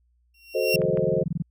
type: tone with exponential growth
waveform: 30% pulse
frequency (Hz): 2739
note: F7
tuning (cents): -34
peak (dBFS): -17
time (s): 0.34-0.76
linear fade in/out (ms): 5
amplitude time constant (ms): 90
type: chord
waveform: sine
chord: F# diminished seventh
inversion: none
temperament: equal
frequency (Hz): 370 / 440 / 523.3 / 622.3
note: F#4 / A4 / C5 / Eb5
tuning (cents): 0 / 0 / 0 / 0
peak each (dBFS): -28 / -26 / -25 / -29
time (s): 0.54-1.24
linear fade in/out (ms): 20
type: tone bursts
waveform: sine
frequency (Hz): 164.81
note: E3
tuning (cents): 0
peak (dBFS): -22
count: 15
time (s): 0.74-1.423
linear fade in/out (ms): 5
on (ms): 25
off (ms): 22
type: clicks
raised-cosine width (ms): 0.5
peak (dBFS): -23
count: 2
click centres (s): 0.818 / 0.973
effects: added 60 Hz sine -62 dBFS peak until 1.5 s